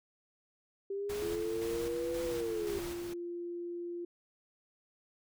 sine linear two-way sweep, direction up then down, 392 to 502 to 392 Hz, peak -34 dBFS, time 0.9-2.79 s, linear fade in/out 5 ms, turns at 2.23 s
pink noise with tremolo, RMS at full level -44 dBFS, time 1.09-3.14 s, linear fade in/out 10 ms, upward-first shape square, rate 1.9 Hz, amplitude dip 40%
sine tone with pitch glide, 342.1 to 346.9 Hz, F4 to F4, -36 to -12 cents, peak -37 dBFS, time 1.22-4.05 s, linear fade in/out 5 ms, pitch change +24 cents, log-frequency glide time 2.18-3.1 s
effects none

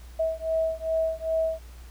sine beating tone pair, 645 / 647.5 Hz, E5 / E5, -38 / -31 cents, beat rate 2.5 Hz, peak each -27 dBFS, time 0.19-1.6 s, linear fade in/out 10 ms, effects added 60 Hz sine -42 dBFS peak until 1.9 s + pink hiss -54 dBFS RMS until 1.9 s

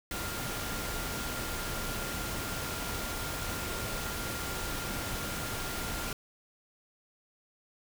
sine tone in noise, 1396.9 Hz, F6, in tune, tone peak -43 dBFS, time 0.11-6.13 s, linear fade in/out 2 ms, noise pink, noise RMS -36 dBFS, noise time 0.11-6.13 s, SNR -10 dB, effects none

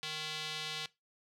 square tone with band-pass filter, 154.7 Hz, D#3, 10 cents flat, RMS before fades -40 dBFS, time 0.03-0.86 s, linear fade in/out 0 ms, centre 3600 Hz, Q 2, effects noise-tail reverb RT60 0.2 s tail -19 dB re dry

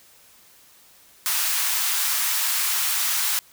white high-pass noise, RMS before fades -23 dBFS, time 1.26-3.39 s, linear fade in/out 0 ms, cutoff 900 Hz, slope 24 dB/octave, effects white hiss -53 dBFS RMS until 3.52 s

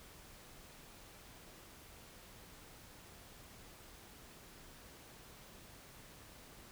silence, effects pink hiss -57 dBFS RMS until 6.71 s

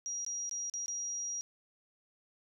sine tone with dropouts, 5730 Hz, F8, 44 cents sharp, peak -35 dBFS, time 0.06-1.41 s, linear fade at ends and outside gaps 0 ms, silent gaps 0.248-0.264 / 0.494-0.512 / 0.698-0.738 / 0.86-0.881 s, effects none

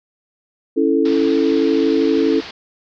sine chord, A major, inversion first, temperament equal, 277.2 / 329.6 / 440 Hz, C#4 / E4 / A4, 0 / 0 / 0 cents, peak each -17 dBFS, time 0.76-2.41 s, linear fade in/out 20 ms
white low-pass noise, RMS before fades -34 dBFS, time 1.05-2.51 s, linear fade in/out 5 ms, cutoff 4900 Hz, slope 48 dB/octave
effects none

